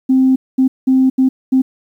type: tone bursts at uneven times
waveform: sine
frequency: 261.6 Hz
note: C4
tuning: in tune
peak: -7 dBFS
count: 5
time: 0.09-0.36 / 0.58-0.68 / 0.87-1.1 / 1.18-1.29 / 1.52-1.62 s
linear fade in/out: 10 ms
effects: tanh soft clip ceiling -3 dBFS + 8-bit